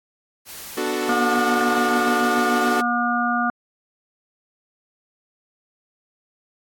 white noise, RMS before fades -36 dBFS, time 0.45-0.81 s, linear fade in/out 50 ms
sawtooth chord, B minor seventh, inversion none, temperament equal with one note detuned, 246.9 / 294.9 / 370 / 440 Hz, B3 / D4 / F#4 / A4, 0 / +7 / 0 / 0 cents, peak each -26 / -24 / -21 / -24 dBFS, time 0.77-2.81 s, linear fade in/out 5 ms
harmonic tone, 240 Hz, B3, 49 cents flat, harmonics 1 / 3 / 5 / 6, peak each -24 / -24 / -24 / -24 dBFS, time 1.09-3.5 s, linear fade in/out 2 ms
effects AAC 64 kbps

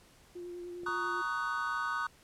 sine tone with vibrato, 351.9 Hz, F4, 13 cents sharp, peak -40 dBFS, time 0.35-1.22 s, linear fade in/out 10 ms, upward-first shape sine, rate 10 Hz, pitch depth 16 cents each way
clicks, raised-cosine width 2 ms, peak -38 dBFS, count 2, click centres 0.834 / 0.885 s
triangle chord, D# minor seventh, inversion second, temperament just, 933.4 / 1120.1 / 1244.5 / 1493.4 Hz, A#5 / C#6 / D#6 / F#6, +2 / +18 / 0 / +16 cents, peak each -39 / -37 / -34 / -34 dBFS, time 0.86-2.07 s, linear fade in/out 5 ms
effects pink hiss -61 dBFS RMS until 2.23 s + low-pass 12000 Hz 12 dB/octave

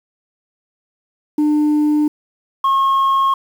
sine tone pair in turn, 299.9 / 1083.6 Hz, D4 / C#6, +36 / -40 cents, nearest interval octave + minor seventh, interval 2224 cents, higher second, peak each -9 dBFS, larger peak neither, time 1.38-2.08 / 2.64-3.34 s, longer neither, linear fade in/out 5 ms, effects tanh soft clip ceiling -11 dBFS + 7-bit

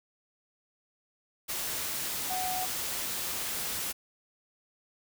sine tone in noise, 740 Hz, F#5, in tune, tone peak -32 dBFS, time 2.29-2.66 s, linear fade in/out 20 ms, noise white, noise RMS -34 dBFS, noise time 1.48-3.93 s, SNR -1 dB, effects none

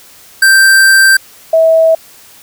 square / sine tone pair in turn, 1568 / 648.5 Hz, G6 / E5, 0 / -28 cents, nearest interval octave + minor third, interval 1528 cents, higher first, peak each -4 dBFS, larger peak neither, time 0.42-1.17 / 1.53-1.95 s, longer first, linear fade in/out 5 ms, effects white hiss -39 dBFS RMS until 2.42 s

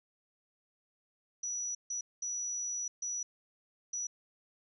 sine tone bursts at uneven times, 5880 Hz, F#8, 12 cents flat, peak -34 dBFS, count 5, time 1.43-1.75 / 1.9-2.01 / 2.22-2.88 / 3.02-3.23 / 3.93-4.07 s, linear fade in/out 5 ms, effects none

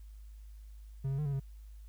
triangle tone with pitch steps, 135.2 / 136.8 / 150.5 / 140.4 / 136 Hz, C#3 / C#3 / D3 / C#3 / C#3, -43 / -23 / +43 / +22 / -33 cents, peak -29 dBFS, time 1.04-1.4 s, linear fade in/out 10 ms, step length 72 ms, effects added 52 Hz sine -47 dBFS peak until 1.88 s + white hiss -71 dBFS RMS until 1.88 s

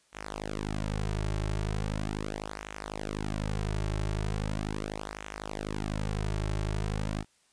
sawtooth tone with flanger, 52 Hz, G#1, 3 cents sharp, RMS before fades -33 dBFS, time 0.12-7.25 s, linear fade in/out 50 ms, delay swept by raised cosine 0.21 to 4.11 ms, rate 0.39 Hz, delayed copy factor -0.9, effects white hiss -67 dBFS RMS until 7.52 s + resampled to 22050 Hz

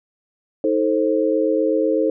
sine chord, A diminished, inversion second, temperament just, 316.8 / 440 / 528 Hz, Eb4 / A4 / C5, +31 / 0 / +16 cents, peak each -20 dBFS, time 0.64-2.1 s, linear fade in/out 2 ms, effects none

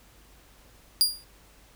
sawtooth tone with exponential decay, 4818 Hz, D8, 43 cents sharp, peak -12 dBFS, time 1.01-1.24 s, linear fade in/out 0 ms, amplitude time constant 49 ms, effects added 50 Hz sine -57 dBFS peak until 1.75 s + pink hiss -57 dBFS RMS until 1.75 s

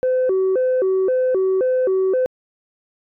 sine tone with vibrato, 440 Hz, A4, in tune, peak -13 dBFS, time 0.03-2.26 s, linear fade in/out 0 ms, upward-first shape square, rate 1.9 Hz, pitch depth 260 cents each way, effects tanh soft clip ceiling -13 dBFS

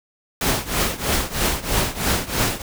pink noise with tremolo, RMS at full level -18 dBFS, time 0.41-2.62 s, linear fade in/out 2 ms, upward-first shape triangle, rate 3.1 Hz, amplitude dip 90%, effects none

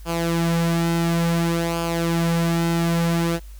sawtooth tone with flanger, 168 Hz, E3, 33 cents sharp, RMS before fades -21 dBFS, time 0.05-3.4 s, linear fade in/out 50 ms, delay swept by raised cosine 0.51 to 4.21 ms, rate 0.57 Hz, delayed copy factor -0.6, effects added 50 Hz sine -36 dBFS peak until 3.59 s + white hiss -53 dBFS RMS until 3.59 s

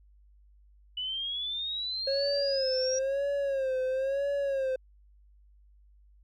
sine exponential sweep, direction up, 2960 to 5750 Hz, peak -31 dBFS, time 0.97-2.99 s, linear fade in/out 5 ms
triangle tone with vibrato, 540 Hz, C#5, 45 cents flat, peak -25 dBFS, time 2.07-4.76 s, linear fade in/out 5 ms, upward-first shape sine, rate 1 Hz, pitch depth 83 cents each way
effects added 50 Hz sine -56 dBFS peak until 6.23 s

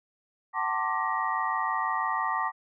sine tone cluster, 757 / 891 / 1063 / 1169 / 1894 Hz, F#5 / A5 / C6 / D6 / A#6, +39 / +22 / +27 / -8 / +27 cents, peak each -35 / -31 / -33 / -30 / -34 dBFS, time 0.53-2.52 s, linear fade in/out 50 ms, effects none

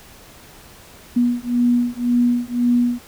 sine beating tone pair, 241.3 / 243.2 Hz, B3 / B3, -40 / -26 cents, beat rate 1.9 Hz, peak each -18 / -18 dBFS, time 1.16-2.99 s, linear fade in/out 10 ms, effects pink hiss -44 dBFS RMS until 3.07 s

